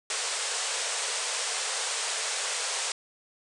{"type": "band-pass noise", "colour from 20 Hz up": "white", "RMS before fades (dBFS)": -31, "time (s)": [0.1, 2.92], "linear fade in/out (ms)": 2, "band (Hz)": [410, 9300], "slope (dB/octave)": 96, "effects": []}